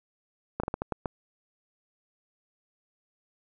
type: slowing click train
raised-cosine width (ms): 1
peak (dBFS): -15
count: 7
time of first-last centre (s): 0.6-1.058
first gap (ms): 35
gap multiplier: 1.31
effects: none